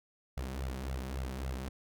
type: tone with flanger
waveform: sawtooth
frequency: 65.41 Hz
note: C2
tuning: in tune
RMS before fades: -38 dBFS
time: 0.37-1.69 s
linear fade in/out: 5 ms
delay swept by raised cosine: 1.4 to 5.5 ms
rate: 3.6 Hz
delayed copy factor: +0.85
effects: none